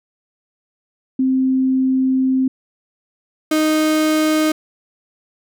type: tone pair in turn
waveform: sine / 35% pulse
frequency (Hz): 261.6 / 310.5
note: C4 / D#4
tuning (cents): 0 / -3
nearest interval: minor third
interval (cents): 297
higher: second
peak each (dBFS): -13 / -12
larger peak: second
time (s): 1.19-2.48 / 3.51-4.52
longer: first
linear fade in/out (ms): 5
effects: none